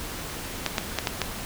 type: clicks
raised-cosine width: 0.2 ms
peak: -6 dBFS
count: 5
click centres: 0.663 / 0.782 / 0.987 / 1.072 / 1.217 s
effects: pink hiss -35 dBFS RMS until 1.45 s